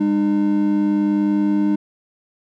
triangle tone pair together, 202.4 / 303.3 Hz, G#3 / D#4, -44 / -44 cents, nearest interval perfect fifth, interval 700 cents, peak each -17 / -15 dBFS, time 0-1.76 s, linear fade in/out 10 ms, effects none

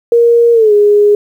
sine tone with pitch glide, 469.7 to 413.6 Hz, A#4 to G#4, +13 to -7 cents, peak -4 dBFS, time 0.12-1.15 s, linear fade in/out 2 ms, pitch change -220 cents, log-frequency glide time 0.53-0.73 s, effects 7-bit

